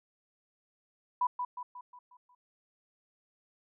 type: tone with echo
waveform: sine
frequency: 987.8 Hz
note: B5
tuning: in tune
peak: -25 dBFS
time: 1.21-1.27 s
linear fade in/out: 5 ms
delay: 180 ms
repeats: 6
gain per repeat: -6 dB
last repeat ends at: 2.35 s
effects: none